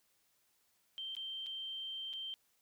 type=tone with dropouts; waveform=sine; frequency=3136 Hz; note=G7; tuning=in tune; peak=-40 dBFS; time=0.98-2.34 s; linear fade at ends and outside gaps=0 ms; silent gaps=1.151-1.167 / 1.462-1.467 / 2.131-2.136 s; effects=white hiss -75 dBFS RMS until 2.61 s